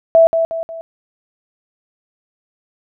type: tone with echo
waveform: sine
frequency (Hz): 658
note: E5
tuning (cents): -3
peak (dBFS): -5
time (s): 0.15-0.27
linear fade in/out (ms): 0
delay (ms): 180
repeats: 3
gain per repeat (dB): -7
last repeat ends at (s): 0.81
effects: none